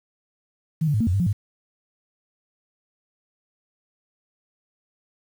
sine tone with pitch steps, 159.6 / 146.7 / 106.6 / 228.6 / 88.9 / 99.4 / 175.7 / 102.5 Hz, D#3 / D3 / G#2 / A#3 / F2 / G2 / F3 / G#2, +44 / -2 / +46 / -34 / +31 / +25 / +11 / -22 cents, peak -18 dBFS, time 0.81-1.33 s, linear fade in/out 10 ms, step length 65 ms, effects 8-bit

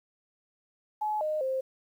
sine tone with pitch steps, 851 / 615 / 526 Hz, G#5 / D#5 / C5, +42 / -20 / +9 cents, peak -27 dBFS, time 1.01-1.61 s, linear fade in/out 10 ms, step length 200 ms, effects 10-bit

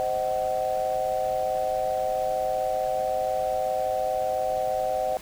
sine chord, C diminished, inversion none, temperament just, 523.3 / 627.9 / 753.5 Hz, C5 / Eb5 / Gb5, 0 / +16 / +31 cents, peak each -29 / -28 / -27 dBFS, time 0-5.17 s, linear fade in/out 0 ms, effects pink hiss -44 dBFS RMS until 5.21 s

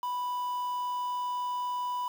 triangle tone with quantisation, 987.8 Hz, B5, in tune, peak -28 dBFS, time 0.03-2.08 s, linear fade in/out 2 ms, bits 8, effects none

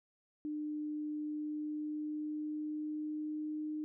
sine tone with pitch glide, 301.1 to 305.5 Hz, D4 to D#4, +43 to -32 cents, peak -36 dBFS, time 0.45-3.84 s, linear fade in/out 0 ms, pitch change +25 cents, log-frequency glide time 1.21-3.66 s, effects none

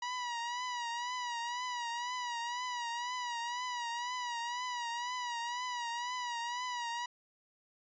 sawtooth tone with vibrato, 967 Hz, B5, 37 cents flat, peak -32 dBFS, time 0.02-7.06 s, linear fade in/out 5 ms, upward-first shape triangle, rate 2 Hz, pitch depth 72 cents each way, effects resampled to 16000 Hz

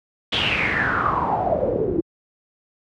pink noise with low-pass filter sweep, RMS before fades -21 dBFS, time 0.32-2.01 s, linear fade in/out 10 ms, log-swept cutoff 3400 to 330 Hz, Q 7.7, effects high-pass 80 Hz 12 dB/octave

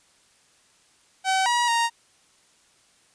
sawtooth tone with pitch steps, 762 / 960 / 931 Hz, G5 / B5 / A#5, -49 / -49 / -2 cents, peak -16 dBFS, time 1.24-1.9 s, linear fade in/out 50 ms, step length 220 ms, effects white hiss -60 dBFS RMS until 3.14 s + resampled to 22050 Hz

